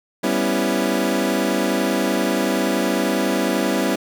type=chord; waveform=25% pulse; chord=C# half-diminished seventh; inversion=second; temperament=equal; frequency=196 / 246.9 / 277.2 / 329.6 Hz; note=G3 / B3 / C#4 / E4; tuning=0 / 0 / 0 / 0 cents; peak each=-20 dBFS; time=0.23-3.96 s; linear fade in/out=10 ms; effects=none